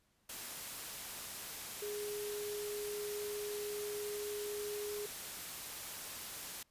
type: tone in noise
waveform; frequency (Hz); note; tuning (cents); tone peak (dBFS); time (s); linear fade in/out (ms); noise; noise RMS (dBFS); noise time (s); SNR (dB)
sine; 415.3; G#4; 0; -39; 1.82-5.06; 5; white; -45; 0.29-6.63; +3
effects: pink hiss -75 dBFS RMS until 6.7 s + resampled to 32000 Hz